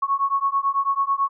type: beating tone pair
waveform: sine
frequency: 1100 / 1109.1 Hz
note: C#6 / C#6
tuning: -14 / +1 cents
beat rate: 9.1 Hz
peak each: -22 dBFS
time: 0.02-1.29 s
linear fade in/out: 10 ms
effects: none